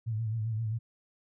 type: tone with vibrato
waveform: sine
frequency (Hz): 111.1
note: A2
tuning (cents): +17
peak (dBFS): -29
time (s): 0.06-0.79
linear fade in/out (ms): 20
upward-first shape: sine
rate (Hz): 7.6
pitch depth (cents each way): 68
effects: none